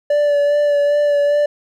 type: tone with vibrato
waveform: triangle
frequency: 581 Hz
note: D5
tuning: 19 cents flat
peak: -10 dBFS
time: 0.1-1.46 s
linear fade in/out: 5 ms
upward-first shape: sine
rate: 2.5 Hz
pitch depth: 20 cents each way
effects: none

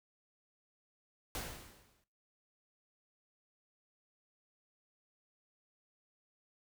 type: noise with exponential decay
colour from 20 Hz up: pink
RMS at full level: -38 dBFS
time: 1.35-2.04 s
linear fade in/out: 1 ms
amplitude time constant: 150 ms
effects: noise-tail reverb RT60 0.4 s tail -18 dB re dry

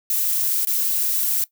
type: noise with dropouts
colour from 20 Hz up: violet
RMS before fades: -21 dBFS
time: 0.1-1.44 s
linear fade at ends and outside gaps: 1 ms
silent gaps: 0.65-0.671 s
effects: noise-tail reverb RT60 0.1 s tail -19 dB re dry

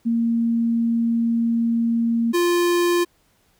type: tone pair in turn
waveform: sine / square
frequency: 231.5 / 348.7 Hz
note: A#3 / F4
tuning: -12 / -3 cents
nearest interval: perfect fifth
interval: 709 cents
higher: second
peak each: -17 dBFS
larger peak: neither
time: 0.05-2.33 / 2.33-3.05 s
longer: first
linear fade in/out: 20 ms
effects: pink hiss -62 dBFS RMS until 3.59 s

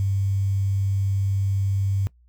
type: tone with quantisation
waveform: sine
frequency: 98 Hz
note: G2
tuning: in tune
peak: -20 dBFS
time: 0-2.07 s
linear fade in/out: 0 ms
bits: 8
effects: noise-tail reverb RT60 0.1 s tail -20 dB re dry + added 60 Hz sine -53 dBFS peak until 2.28 s

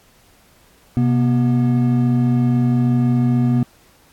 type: tone pair together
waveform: triangle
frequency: 128.09 / 241.8 Hz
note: C3 / B3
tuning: -36 / -36 cents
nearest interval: major seventh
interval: 1100 cents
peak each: -14 dBFS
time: 0.97-3.63 s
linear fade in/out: 0 ms
effects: pink hiss -53 dBFS RMS until 4.12 s + AAC 64 kbps

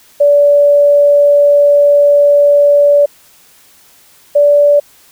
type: tone pair in turn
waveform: sine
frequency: 577 / 580 Hz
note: D5 / D5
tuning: -31 / -22 cents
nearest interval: unison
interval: 9 cents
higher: second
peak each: -4 dBFS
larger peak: neither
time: 0.2-3.06 / 4.35-4.8 s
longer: first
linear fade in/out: 10 ms
effects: white hiss -45 dBFS RMS until 5.11 s

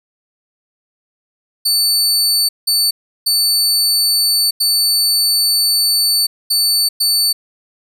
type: tone bursts at uneven times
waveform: sawtooth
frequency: 4500 Hz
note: C#8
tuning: 25 cents sharp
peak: -9 dBFS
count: 6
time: 1.65-2.49 / 2.67-2.91 / 3.26-4.51 / 4.6-6.27 / 6.5-6.89 / 7-7.33 s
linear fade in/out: 10 ms
effects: none

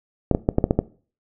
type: clicks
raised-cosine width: 2 ms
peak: -3 dBFS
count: 7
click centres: 0.313 / 0.349 / 0.489 / 0.584 / 0.641 / 0.709 / 0.79 s
effects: noise-tail reverb RT60 0.4 s tail -19 dB re dry

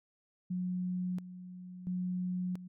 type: tone with tremolo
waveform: sine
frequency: 181.4 Hz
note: F#3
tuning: 34 cents flat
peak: -32 dBFS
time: 0.5-2.68 s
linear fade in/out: 10 ms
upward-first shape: square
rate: 0.73 Hz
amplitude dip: 75%
effects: none

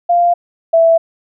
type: tone pair in turn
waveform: sine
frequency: 696 / 660.7 Hz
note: F5 / E5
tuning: -6 / +4 cents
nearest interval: minor second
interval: 90 cents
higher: first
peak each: -8 / -6 dBFS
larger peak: second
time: 0.09-0.34 / 0.73-0.98 s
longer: neither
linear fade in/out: 10 ms
effects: none

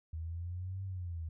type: exponential two-way sweep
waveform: sine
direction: up then down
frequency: 79.2 to 97 to 79.2 Hz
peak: -37 dBFS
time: 0.13-1.29 s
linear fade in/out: 5 ms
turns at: 0.84 s
effects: none

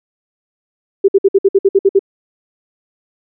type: tone bursts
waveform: sine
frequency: 392 Hz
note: G4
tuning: in tune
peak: -5 dBFS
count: 10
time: 1.04-1.993 s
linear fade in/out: 10 ms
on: 44 ms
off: 57 ms
effects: none

